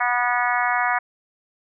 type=harmonic tone with a mistuned harmonic; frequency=244.3 Hz; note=B3; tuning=19 cents flat; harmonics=3 / 4 / 5 / 6 / 7 / 8 / 9; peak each=-24 / -25 / -26 / -27 / -27 / -28 / -29 dBFS; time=0-0.99 s; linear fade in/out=10 ms; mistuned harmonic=8; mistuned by=-17 cents; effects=none

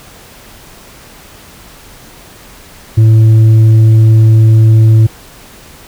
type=tone with tanh clipping; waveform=sine; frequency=110.7 Hz; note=A2; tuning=11 cents sharp; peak=-3 dBFS; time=2.97-5.07 s; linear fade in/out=10 ms; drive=4 dB; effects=pink hiss -36 dBFS RMS until 5.87 s

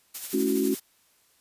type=noise with tremolo; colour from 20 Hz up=blue; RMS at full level=-33 dBFS; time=0.14-0.8 s; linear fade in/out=10 ms; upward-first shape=sine; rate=12 Hz; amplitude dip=45%
type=chord; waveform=sine; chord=F# minor seventh; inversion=first; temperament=equal with one note detuned; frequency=215.6 / 277.2 / 329.6 / 370 Hz; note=A3 / C#4 / E4 / F#4; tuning=-35 / 0 / 0 / 0 cents; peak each=-29 / -26 / -31 / -26 dBFS; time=0.33-0.75 s; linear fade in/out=10 ms
effects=white hiss -64 dBFS RMS until 1.4 s + resampled to 32000 Hz

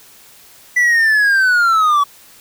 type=linear sweep; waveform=triangle; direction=down; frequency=1986 to 1125 Hz; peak=-8 dBFS; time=0.76-2.04 s; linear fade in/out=10 ms; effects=white hiss -44 dBFS RMS until 2.4 s

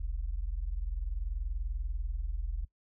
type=tone pair together; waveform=sine; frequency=41.05 / 61.5 Hz; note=E1 / B1; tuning=-6 / -7 cents; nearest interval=perfect fifth; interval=699 cents; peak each=-32 / -37 dBFS; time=0-2.65 s; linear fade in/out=10 ms; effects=noise-tail reverb RT60 0.1 s tail -20 dB re dry + tanh soft clip ceiling -24 dBFS

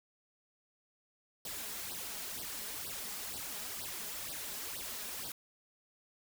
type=noise with flanger; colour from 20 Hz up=white; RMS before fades=-42 dBFS; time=1.45-5.32 s; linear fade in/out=2 ms; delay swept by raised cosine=0.21 to 4.91 ms; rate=2.1 Hz; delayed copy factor=+0.85; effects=none

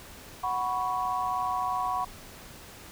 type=chord; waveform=sine; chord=F# suspended fourth; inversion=none; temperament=just; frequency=740 / 986.7 / 1110 Hz; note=F#5 / B5 / C#6; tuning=0 / -2 / +2 cents; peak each=-31 dBFS; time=0.43-2.05 s; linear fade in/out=10 ms; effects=pink hiss -47 dBFS RMS until 2.91 s

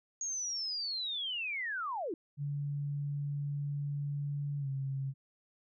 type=linear sweep; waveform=sine; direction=down; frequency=6645 to 292.7 Hz; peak=-34 dBFS; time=0.21-2.14 s; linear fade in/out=2 ms
type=tone with pitch glide; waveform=sine; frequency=143.6 to 135.85 Hz; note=D3 to C#3; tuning=-39 to -35 cents; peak=-33 dBFS; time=2.37-5.14 s; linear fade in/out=50 ms; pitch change=-96 cents; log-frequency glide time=4.59-4.68 s
effects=none

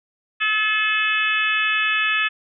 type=harmonic tone; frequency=430.8 Hz; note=A4; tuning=37 cents flat; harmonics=3 / 4 / 5 / 6 / 7 / 8; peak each=-26 / -22 / -30 / -21 / -29 / -31 dBFS; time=0.4-2.29 s; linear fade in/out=20 ms; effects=none

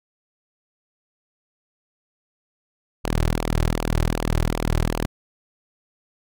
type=tone with flanger; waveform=sawtooth; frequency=40.04 Hz; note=E1; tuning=50 cents flat; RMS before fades=-22 dBFS; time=3.04-5.06 s; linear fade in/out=10 ms; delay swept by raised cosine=0.51 to 4.31 ms; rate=2.6 Hz; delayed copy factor=-0.65; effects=none

